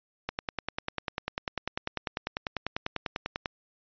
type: click train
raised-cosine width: 0.3 ms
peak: -14 dBFS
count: 33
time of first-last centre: 0.29-3.458 s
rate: 10.1 Hz
effects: resampled to 11025 Hz